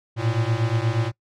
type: beating tone pair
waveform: square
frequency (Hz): 110 / 118.4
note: A2 / A#2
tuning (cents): 0 / +27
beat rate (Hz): 8.4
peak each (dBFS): -24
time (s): 0.16-1.12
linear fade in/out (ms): 50
effects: noise-tail reverb RT60 0.1 s tail -22 dB re dry + low-pass 5000 Hz 12 dB/octave